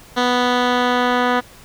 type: tone with low-pass filter sweep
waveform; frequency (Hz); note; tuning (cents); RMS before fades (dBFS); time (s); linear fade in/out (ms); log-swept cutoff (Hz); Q
10% pulse; 246.9; B3; 0; -17; 0.16-1.41; 20; 4100 to 2400; 1.3
effects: pink hiss -44 dBFS RMS until 1.64 s